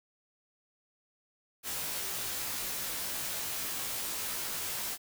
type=noise with comb filter; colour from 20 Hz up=white; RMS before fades=-36 dBFS; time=1.63-4.98 s; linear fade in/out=50 ms; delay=17 ms; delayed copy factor=-0.9; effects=none